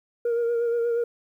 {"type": "tone with vibrato", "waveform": "sine", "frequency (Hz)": 469.6, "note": "A#4", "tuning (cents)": 13, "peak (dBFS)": -19, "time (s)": [0.25, 1.04], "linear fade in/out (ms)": 5, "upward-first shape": "sine", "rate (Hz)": 8.4, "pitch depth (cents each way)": 27, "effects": ["tanh soft clip ceiling -20 dBFS", "10-bit"]}